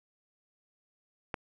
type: click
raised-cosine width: 0.5 ms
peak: -18 dBFS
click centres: 1.342 s
effects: none